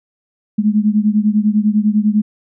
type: beating tone pair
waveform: sine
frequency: 207.7 / 217.7 Hz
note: G#3 / A3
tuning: 0 / -18 cents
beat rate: 10 Hz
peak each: -13 / -15 dBFS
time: 0.58-2.22 s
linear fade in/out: 10 ms
effects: none